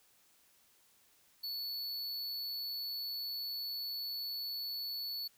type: tone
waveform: square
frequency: 4435 Hz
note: C#8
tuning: in tune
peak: -38 dBFS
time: 1.43-5.28 s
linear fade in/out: 10 ms
effects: white hiss -68 dBFS RMS until 5.37 s